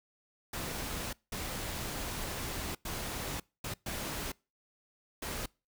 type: noise bursts at uneven times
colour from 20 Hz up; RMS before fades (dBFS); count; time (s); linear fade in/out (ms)
pink; -38; 6; 0.53-1.13 / 1.32-2.75 / 2.85-3.4 / 3.64-3.74 / 3.86-4.32 / 5.22-5.46; 5
effects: noise-tail reverb RT60 0.3 s tail -25 dB re dry